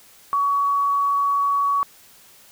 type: tone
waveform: sine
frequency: 1127 Hz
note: C#6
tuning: 28 cents sharp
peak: -17 dBFS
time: 0.33-1.83 s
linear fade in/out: 0 ms
effects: white hiss -50 dBFS RMS until 2.51 s